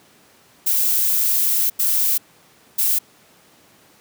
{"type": "noise bursts at uneven times", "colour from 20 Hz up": "violet", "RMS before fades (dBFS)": -18, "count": 3, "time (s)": [[0.66, 1.7], [1.79, 2.18], [2.78, 2.99]], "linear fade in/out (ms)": 10, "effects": ["pink hiss -52 dBFS RMS until 4 s", "high-pass 150 Hz 12 dB/octave"]}